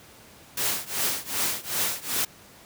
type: noise with tremolo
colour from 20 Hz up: white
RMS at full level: -24 dBFS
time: 0.57-2.25 s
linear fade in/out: 5 ms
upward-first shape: triangle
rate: 2.6 Hz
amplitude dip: 95%
effects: pink hiss -50 dBFS RMS until 2.65 s + high-pass 80 Hz 12 dB/octave